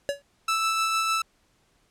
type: tone with exponential decay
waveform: square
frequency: 566 Hz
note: C#5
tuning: 36 cents sharp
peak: -21 dBFS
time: 0.09-0.22 s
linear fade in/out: 0 ms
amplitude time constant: 28 ms
type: tone with tremolo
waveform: sawtooth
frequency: 1318.5 Hz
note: E6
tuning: in tune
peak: -18 dBFS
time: 0.48-1.22 s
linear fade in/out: 5 ms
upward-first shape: sine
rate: 6.6 Hz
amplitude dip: 25%
effects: pink hiss -66 dBFS RMS until 1.9 s + low-pass 10000 Hz 12 dB/octave